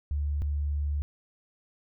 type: tone pair in turn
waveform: sine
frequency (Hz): 72.8 / 72.8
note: D2 / D2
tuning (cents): -15 / -15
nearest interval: unison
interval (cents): 0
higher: neither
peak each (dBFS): -26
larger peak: neither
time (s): 0.11-0.42 / 0.42-1.02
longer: second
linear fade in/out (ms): 0
effects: none